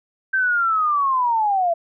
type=linear sweep; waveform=sine; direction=down; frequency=1568 to 659.3 Hz; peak=-16 dBFS; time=0.33-1.74 s; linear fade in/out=10 ms; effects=none